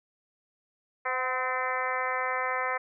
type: harmonic tone with a mistuned harmonic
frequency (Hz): 256.8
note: C4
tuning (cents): -32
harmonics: 2 / 3 / 4 / 5 / 6 / 7 / 8 / 9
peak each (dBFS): -35 / -36 / -33 / -34 / -39 / -35 / -35 / -42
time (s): 1.05-2.78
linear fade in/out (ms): 10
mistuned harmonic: 3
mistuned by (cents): -31
effects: none